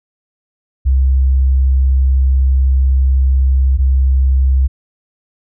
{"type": "tone pair in turn", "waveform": "sine", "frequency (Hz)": [66, 66], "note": ["C2", "C2"], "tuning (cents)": [16, 16], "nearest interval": "unison", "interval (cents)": 0, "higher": "neither", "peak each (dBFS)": -8, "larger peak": "neither", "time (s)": [[0.85, 3.78], [3.78, 4.68]], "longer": "first", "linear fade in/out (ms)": 20, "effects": []}